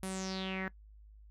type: tone with low-pass filter sweep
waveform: sawtooth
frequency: 189.3 Hz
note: F#3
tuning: 40 cents sharp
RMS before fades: -38 dBFS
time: 0.03-0.68 s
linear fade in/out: 0 ms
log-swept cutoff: 11000 to 1700 Hz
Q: 5.8
effects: noise-tail reverb RT60 0.1 s tail -20 dB re dry + added 52 Hz sine -53 dBFS peak until 1.3 s